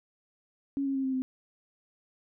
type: tone with pitch steps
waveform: sine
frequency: 277.2 / 272.6 / 268.1 / 263.6 / 259.2 Hz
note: C#4 / C#4 / C4 / C4 / C4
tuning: 0 / -29 / +42 / +13 / -16 cents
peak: -27 dBFS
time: 0.77-1.22 s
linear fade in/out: 0 ms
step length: 90 ms
effects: none